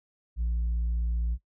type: tone with tanh clipping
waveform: sine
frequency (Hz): 57.7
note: A#1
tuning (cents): -17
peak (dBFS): -26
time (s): 0.36-1.38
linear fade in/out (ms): 50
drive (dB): 2
effects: noise-tail reverb RT60 0.1 s tail -18 dB re dry